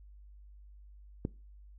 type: click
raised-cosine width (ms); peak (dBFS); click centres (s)
3; -19; 1.251
effects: noise-tail reverb RT60 0.3 s tail -22 dB re dry + added 50 Hz sine -51 dBFS peak until 1.78 s